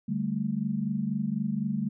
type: chord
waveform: sine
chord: D suspended fourth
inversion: none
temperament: equal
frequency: 146.83 / 196 / 220 Hz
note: D3 / G3 / A3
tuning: 0 / 0 / 0 cents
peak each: -34 / -30 / -30 dBFS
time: 0.08-1.89 s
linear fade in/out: 10 ms
effects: none